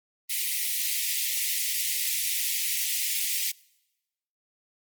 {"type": "high-pass noise", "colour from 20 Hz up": "white", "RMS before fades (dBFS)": -28, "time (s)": [0.29, 3.52], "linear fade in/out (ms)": 20, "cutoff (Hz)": 1900, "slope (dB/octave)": 96, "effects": ["noise-tail reverb RT60 1.0 s tail -25 dB re dry", "Opus 24 kbps"]}